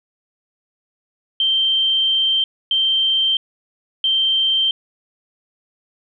sine tone bursts at uneven times, 3136 Hz, G7, in tune, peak -14 dBFS, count 3, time 1.4-2.44 / 2.71-3.37 / 4.04-4.71 s, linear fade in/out 2 ms, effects none

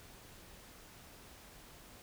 silence, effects pink hiss -56 dBFS RMS until 2.02 s

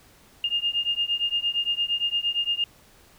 sine beating tone pair, 2821 / 2829.7 Hz, F7 / F7, +17 / +22 cents, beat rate 8.7 Hz, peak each -26 dBFS, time 0.44-2.64 s, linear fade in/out 2 ms, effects pink hiss -55 dBFS RMS until 3.18 s

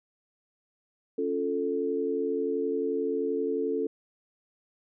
sine chord, Db augmented, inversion none, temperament equal, 277.2 / 349.2 / 440 Hz, Db4 / F4 / A4, 0 / 0 / 0 cents, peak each -32 / -33 / -28 dBFS, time 1.18-3.87 s, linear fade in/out 5 ms, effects none

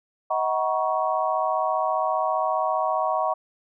sine tone cluster, 633 / 748 / 955 / 1110 Hz, D#5 / F#5 / A#5 / C#6, +30 / +19 / +42 / +2 cents, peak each -26 / -26 / -28 / -27 dBFS, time 0.3-3.34 s, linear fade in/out 10 ms, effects none

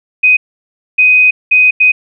sine tone bursts at uneven times, 2504 Hz, D#7, 10 cents sharp, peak -4 dBFS, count 4, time 0.23-0.37 / 0.98-1.31 / 1.51-1.71 / 1.8-1.92 s, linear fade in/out 10 ms, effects none

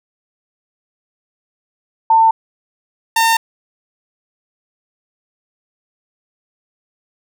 sine / sawtooth tone pair in turn, 897 / 908.5 Hz, A5 / A#5, +33 / -45 cents, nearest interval unison, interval 22 cents, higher second, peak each -7 dBFS, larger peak neither, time 2.1-2.31 / 3.16-3.37 s, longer neither, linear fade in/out 5 ms, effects none

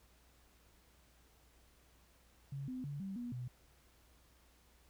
sine tone with pitch steps, 138.5 / 255.3 / 143.2 / 193.8 / 241.5 / 124.1 Hz, C#3 / C4 / D3 / G3 / B3 / B2, -1 / -42 / -43 / -20 / -39 / +9 cents, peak -40 dBFS, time 2.52-3.48 s, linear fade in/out 5 ms, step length 160 ms, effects added 60 Hz sine -68 dBFS peak until 4.89 s + pink hiss -69 dBFS RMS until 4.89 s

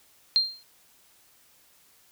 sine tone with exponential decay, 4186 Hz, C8, in tune, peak -15 dBFS, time 0.36-0.63 s, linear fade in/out 0 ms, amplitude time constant 58 ms, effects white hiss -60 dBFS RMS until 2.11 s

